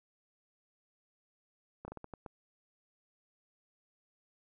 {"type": "slowing click train", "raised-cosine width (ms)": 1, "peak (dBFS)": -30, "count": 7, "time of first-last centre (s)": [1.85, 2.262], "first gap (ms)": 30, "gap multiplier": 1.33, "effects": []}